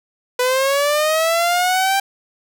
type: linear sweep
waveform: sawtooth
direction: up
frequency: 493.9 to 790 Hz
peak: -11 dBFS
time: 0.39-2 s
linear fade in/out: 5 ms
effects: none